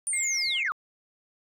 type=linear sweep; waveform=sine; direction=down; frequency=9397 to 1109 Hz; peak=-25 dBFS; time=0.07-0.72 s; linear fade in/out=0 ms
type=tone; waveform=sine; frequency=2128 Hz; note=C7; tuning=29 cents sharp; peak=-28 dBFS; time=0.13-0.68 s; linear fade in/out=2 ms
effects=tanh soft clip ceiling -19 dBFS